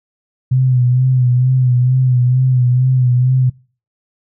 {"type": "tone with vibrato", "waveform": "sine", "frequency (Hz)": 126.7, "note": "B2", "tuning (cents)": 45, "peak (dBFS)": -9, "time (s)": [0.51, 3.5], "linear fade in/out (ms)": 10, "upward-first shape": "sine", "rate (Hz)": 2.2, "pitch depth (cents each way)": 47, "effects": ["noise-tail reverb RT60 0.4 s tail -24 dB re dry"]}